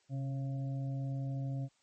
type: harmonic tone with a mistuned harmonic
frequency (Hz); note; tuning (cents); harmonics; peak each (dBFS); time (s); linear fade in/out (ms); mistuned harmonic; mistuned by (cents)
136.6; C#3; -25; 1 / 2 / 4 / 5; -34 / -44 / -52 / -53; 0.09-1.69; 50; 1; -36
effects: white hiss -72 dBFS RMS until 1.82 s + MP3 32 kbps